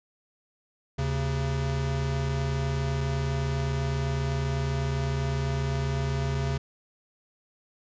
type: tone pair together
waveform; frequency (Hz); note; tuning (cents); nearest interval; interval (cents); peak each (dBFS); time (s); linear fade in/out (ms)
square; 75.91 / 135.8; D#2 / C#3; -42 / -35; minor seventh; 1007; -31 / -28; 0.98-6.58; 10
effects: resampled to 16000 Hz